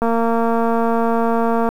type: click train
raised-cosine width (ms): 1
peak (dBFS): -6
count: 385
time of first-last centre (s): 0.02-1.69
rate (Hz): 230
effects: 7-bit